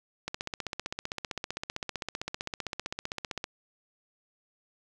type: click train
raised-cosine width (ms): 0.2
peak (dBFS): -16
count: 50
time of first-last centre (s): 0.28-3.441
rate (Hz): 15.5
effects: none